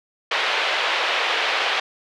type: band-pass noise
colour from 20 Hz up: white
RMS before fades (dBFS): -22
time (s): 0.31-1.8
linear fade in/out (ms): 5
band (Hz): 460 to 3400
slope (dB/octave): 24
effects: none